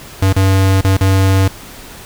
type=tone with dropouts; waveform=square; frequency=96 Hz; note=G2; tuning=36 cents flat; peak=-9 dBFS; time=0.22-1.48 s; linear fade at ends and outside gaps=5 ms; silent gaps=0.328-0.362 / 0.811-0.845 / 0.97-1.008 s; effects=pink hiss -34 dBFS RMS until 2.05 s